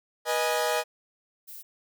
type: chord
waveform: sawtooth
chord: G# minor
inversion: first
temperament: equal with one note detuned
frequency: 486 / 622.3 / 830.6 Hz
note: B4 / D#5 / G#5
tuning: -28 / 0 / 0 cents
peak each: -25 / -24 / -26 dBFS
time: 0.25-0.84 s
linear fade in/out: 50 ms
type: noise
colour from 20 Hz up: violet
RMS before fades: -43 dBFS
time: 1.47-1.63 s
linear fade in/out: 20 ms
effects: none